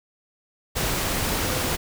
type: tone in noise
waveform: sine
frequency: 510 Hz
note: C5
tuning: 44 cents flat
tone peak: -34 dBFS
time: 1.4-1.73 s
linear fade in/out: 20 ms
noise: pink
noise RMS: -25 dBFS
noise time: 0.75-1.77 s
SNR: -12 dB
effects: none